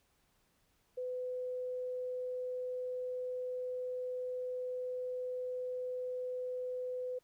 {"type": "tone", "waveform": "sine", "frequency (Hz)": 503, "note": "B4", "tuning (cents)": 32, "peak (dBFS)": -36, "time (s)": [0.97, 7.19], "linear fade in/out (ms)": 10, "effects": ["pink hiss -74 dBFS RMS until 7.23 s"]}